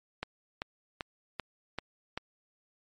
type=click train; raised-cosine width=0.3 ms; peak=-18 dBFS; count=6; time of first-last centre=0.23-2.176 s; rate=2.57 Hz; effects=MP3 48 kbps